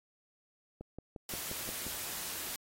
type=click train; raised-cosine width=2 ms; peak=-30 dBFS; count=7; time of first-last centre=0.81-1.866 s; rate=5.68 Hz
type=noise; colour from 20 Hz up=white; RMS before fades=-40 dBFS; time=1.29-2.56 s; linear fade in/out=2 ms
effects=AAC 48 kbps